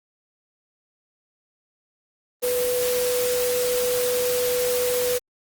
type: tone in noise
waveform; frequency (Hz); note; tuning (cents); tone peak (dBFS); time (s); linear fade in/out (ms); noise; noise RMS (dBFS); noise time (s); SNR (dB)
sine; 494.2; B4; +1; -21; 2.42-5.19; 20; white; -28; 2.42-5.19; +4
effects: Opus 24 kbps